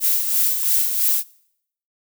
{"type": "noise with tremolo", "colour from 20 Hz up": "violet", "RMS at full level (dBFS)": -17, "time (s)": [0, 1.24], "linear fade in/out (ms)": 50, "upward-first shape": "sine", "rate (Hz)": 3, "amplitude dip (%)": 50, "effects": ["noise-tail reverb RT60 0.7 s tail -23 dB re dry"]}